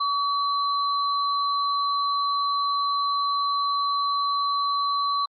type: tone pair together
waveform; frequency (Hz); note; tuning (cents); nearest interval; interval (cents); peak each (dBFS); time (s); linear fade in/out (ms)
sine; 1138 / 4055; C#6 / B7; +45 / +45; octave + minor seventh; 2200; -22 / -30; 0-5.26; 10
effects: Opus 48 kbps